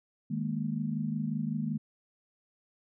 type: chord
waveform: sine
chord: D# suspended fourth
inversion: none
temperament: equal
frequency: 155.56 / 207.7 / 233.1 Hz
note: D#3 / G#3 / A#3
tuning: 0 / 0 / 0 cents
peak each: -34 dBFS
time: 0.3-1.78 s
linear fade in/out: 10 ms
effects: none